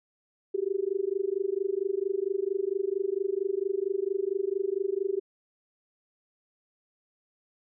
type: tone with amplitude modulation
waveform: sine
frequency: 390.6 Hz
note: G4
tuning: 6 cents flat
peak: -22 dBFS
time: 0.54-5.2 s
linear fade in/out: 10 ms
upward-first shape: sine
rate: 24.4 Hz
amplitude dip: 100%
effects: none